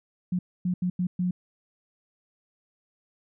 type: tone bursts at uneven times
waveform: sine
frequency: 180.1 Hz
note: F#3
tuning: 46 cents flat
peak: -23 dBFS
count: 5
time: 0.32-0.39 / 0.65-0.74 / 0.82-0.9 / 0.99-1.07 / 1.19-1.31 s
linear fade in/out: 5 ms
effects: none